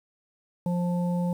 harmonic tone, 175.9 Hz, F3, 13 cents sharp, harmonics 1 / 3 / 5, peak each -24 / -34 / -38 dBFS, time 0.66-1.33 s, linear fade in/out 2 ms, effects 9-bit

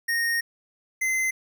square tone pair in turn, 1856 / 2060 Hz, A#6 / C7, -8 / -28 cents, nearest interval major second, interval 180 cents, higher second, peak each -23 dBFS, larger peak neither, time 0.08-0.41 / 1.01-1.31 s, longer first, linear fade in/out 10 ms, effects none

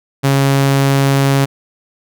sawtooth tone, 137.6 Hz, C#3, 12 cents flat, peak -6 dBFS, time 0.23-1.46 s, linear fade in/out 20 ms, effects none

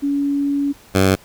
sine / 10% pulse tone pair in turn, 282.8 / 95.36 Hz, C#4 / G2, +35 / -47 cents, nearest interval octave + perfect fifth, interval 1882 cents, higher first, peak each -16 / -4 dBFS, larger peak second, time 0.02-0.73 / 0.94-1.16 s, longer first, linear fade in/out 20 ms, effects pink hiss -47 dBFS RMS until 1.24 s

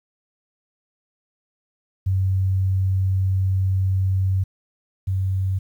sine tone pair in turn, 95 / 95 Hz, F#2 / F#2, +46 / +46 cents, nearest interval unison, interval 0 cents, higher neither, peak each -17 / -19 dBFS, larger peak first, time 2.06-4.44 / 5.07-5.59 s, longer first, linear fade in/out 10 ms, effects 9-bit

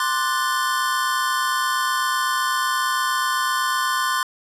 square chord, D dominant seventh, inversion third, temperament equal, 1046.5 / 1174.7 / 1480 / 1760 Hz, C6 / D6 / F#6 / A6, 0 / 0 / 0 / 0 cents, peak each -23 / -28 / -27 / -29 dBFS, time 0-4.23 s, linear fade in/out 2 ms, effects resampled to 32000 Hz + 9-bit

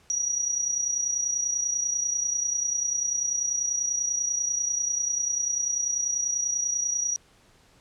sine tone with amplitude modulation, 5780 Hz, F#8, 41 cents flat, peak -21 dBFS, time 0.1-7.16 s, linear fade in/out 0 ms, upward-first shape sine, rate 30.2 Hz, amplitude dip 60%, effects pink hiss -59 dBFS RMS until 7.8 s + low-pass 9000 Hz 12 dB/octave

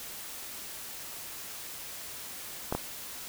clicks, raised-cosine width 1 ms, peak -15 dBFS, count 2, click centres 2.725 / 2.75 s, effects white hiss -42 dBFS RMS until 3.28 s

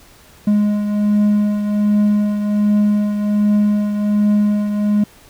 triangle beating tone pair, 207.7 / 209 Hz, G#3 / G#3, 0 / +11 cents, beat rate 1.3 Hz, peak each -11 / -20 dBFS, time 0.47-5.04 s, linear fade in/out 5 ms, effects pink hiss -46 dBFS RMS until 5.29 s

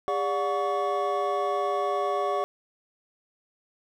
triangle tone cluster, 403.9 / 582 / 725 / 1123 Hz, G#4 / D5 / F#5 / C#6, -48 / -16 / -35 / +22 cents, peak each -28 dBFS, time 0.08-2.44 s, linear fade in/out 0 ms, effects none

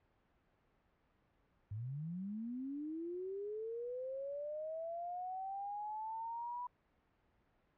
sine linear sweep, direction up, 98.5 to 987.8 Hz, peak -40 dBFS, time 1.71-6.67 s, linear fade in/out 5 ms, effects pink hiss -75 dBFS RMS until 7.77 s + low-pass 2000 Hz 12 dB/octave

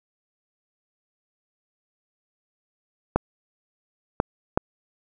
clicks, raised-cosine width 1 ms, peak -4 dBFS, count 3, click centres 3.16 / 4.201 / 4.575 s, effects none

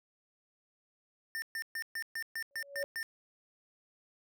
square tone bursts, 1805 Hz, A6, 44 cents sharp, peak -36 dBFS, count 9, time 1.35-3.029 s, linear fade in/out 0 ms, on 71 ms, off 130 ms
sine tone with exponential growth, 562 Hz, C#5, 24 cents sharp, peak -32 dBFS, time 2.51-2.84 s, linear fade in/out 0 ms, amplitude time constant 70 ms
effects none

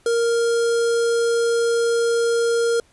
square tone with notch filter, 466.2 Hz, A#4, in tune, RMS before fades -19 dBFS, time 0.06-2.8 s, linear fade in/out 2 ms, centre 2400 Hz, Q 1.2, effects pink hiss -57 dBFS RMS until 2.92 s + resampled to 24000 Hz

